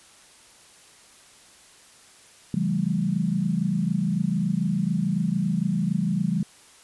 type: chord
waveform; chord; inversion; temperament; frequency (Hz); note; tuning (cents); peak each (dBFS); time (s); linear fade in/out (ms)
sine; A dominant seventh; first; equal with one note detuned; 138.59 / 169.06 / 196 / 220; C#3 / E3 / G3 / A3; 0 / +44 / 0 / 0; -31 / -25 / -25 / -31; 2.54-6.43; 2
effects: white hiss -52 dBFS RMS until 6.83 s + resampled to 24000 Hz